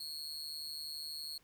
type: tone with amplitude modulation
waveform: 40% pulse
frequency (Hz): 4297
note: C8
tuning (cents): +45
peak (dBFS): -36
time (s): 0-1.38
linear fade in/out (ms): 5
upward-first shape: sine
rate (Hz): 152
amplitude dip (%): 90
effects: pink hiss -69 dBFS RMS until 1.43 s